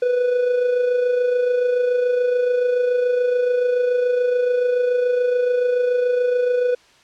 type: tone with amplitude modulation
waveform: triangle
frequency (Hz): 493.9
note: B4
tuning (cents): 0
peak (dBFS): -12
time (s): 0.02-6.75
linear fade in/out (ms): 5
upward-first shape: sine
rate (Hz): 27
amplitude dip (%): 45
effects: white hiss -52 dBFS RMS until 7.03 s + low-pass 5000 Hz 12 dB/octave